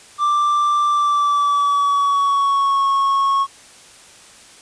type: tone with pitch glide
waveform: triangle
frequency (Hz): 1178 to 1099.1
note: D6 to C#6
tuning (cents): +5 to -15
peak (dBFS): -12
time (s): 0.18-3.47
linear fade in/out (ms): 50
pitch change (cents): -120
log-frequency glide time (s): 0.88-2.86
effects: white hiss -44 dBFS RMS until 4.61 s + resampled to 22050 Hz